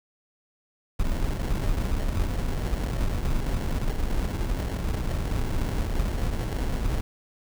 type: noise with sample-and-hold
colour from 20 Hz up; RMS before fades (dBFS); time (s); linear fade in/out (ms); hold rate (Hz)
brown; -26; 0.99-7.01; 5; 1225
effects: none